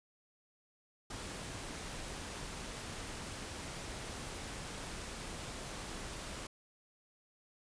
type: noise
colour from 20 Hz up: pink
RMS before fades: -44 dBFS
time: 1.1-6.47 s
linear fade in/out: 5 ms
effects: resampled to 22050 Hz